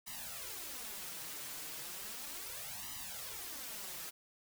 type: noise with flanger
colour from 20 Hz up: white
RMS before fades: -45 dBFS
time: 0.06-4.11 s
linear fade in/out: 20 ms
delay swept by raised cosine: 1 to 6.8 ms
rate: 0.35 Hz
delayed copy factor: +0.9
effects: none